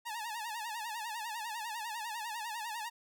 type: tone with vibrato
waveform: sawtooth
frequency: 894 Hz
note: A5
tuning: 27 cents sharp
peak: -34 dBFS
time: 0.05-2.9 s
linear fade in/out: 20 ms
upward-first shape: sine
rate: 10 Hz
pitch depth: 110 cents each way
effects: none